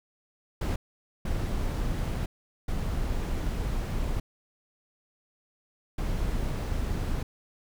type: noise bursts at uneven times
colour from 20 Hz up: brown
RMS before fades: -29 dBFS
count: 4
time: 0.61-0.76 / 1.25-2.26 / 2.68-4.2 / 5.98-7.23 s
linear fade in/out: 5 ms
effects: none